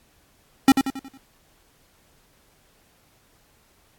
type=tone with echo; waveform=square; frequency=269 Hz; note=C4; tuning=48 cents sharp; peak=-10 dBFS; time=0.68-0.72 s; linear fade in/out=2 ms; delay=91 ms; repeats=5; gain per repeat=-7 dB; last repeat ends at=1.175 s; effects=pink hiss -60 dBFS RMS until 3.98 s + AAC 64 kbps